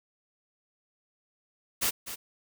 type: noise with echo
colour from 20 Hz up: white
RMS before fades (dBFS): -27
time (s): 1.81-1.91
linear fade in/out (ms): 20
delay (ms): 250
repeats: 1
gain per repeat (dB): -11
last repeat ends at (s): 2.16
effects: none